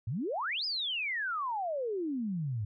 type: exponential two-way sweep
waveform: sine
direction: up then down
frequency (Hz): 99 to 5180 to 99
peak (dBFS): -31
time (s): 0.07-2.65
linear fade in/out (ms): 5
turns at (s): 0.65
effects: none